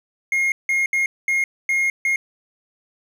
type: tone bursts at uneven times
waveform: triangle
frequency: 2143 Hz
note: C7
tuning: 41 cents sharp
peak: -15 dBFS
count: 6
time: 0.32-0.52 / 0.69-0.86 / 0.93-1.06 / 1.28-1.44 / 1.69-1.9 / 2.05-2.16 s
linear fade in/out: 2 ms
effects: none